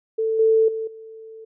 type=tone with level steps; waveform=sine; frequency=443.9 Hz; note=A4; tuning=15 cents sharp; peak=-19 / -13 / -24 / -37 dBFS; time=0.18-1.45 s; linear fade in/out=10 ms; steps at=0.39 / 0.68 / 0.87 s; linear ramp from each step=5 ms; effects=none